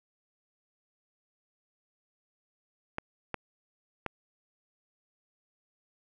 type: clicks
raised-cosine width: 0.5 ms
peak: -17 dBFS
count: 3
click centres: 2.984 / 3.343 / 4.063 s
effects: none